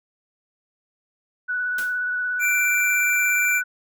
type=tone with vibrato; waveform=sine; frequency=1480 Hz; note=F#6; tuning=in tune; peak=-22 dBFS; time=1.48-3.64 s; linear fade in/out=20 ms; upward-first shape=square; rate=17 Hz; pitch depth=13 cents each way
type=noise with exponential decay; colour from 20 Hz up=white; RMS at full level=-31 dBFS; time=1.78-2.01 s; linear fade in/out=5 ms; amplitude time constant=48 ms
type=tone; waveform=square; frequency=2349 Hz; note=D7; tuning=in tune; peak=-20 dBFS; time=2.39-3.62 s; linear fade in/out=50 ms
effects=none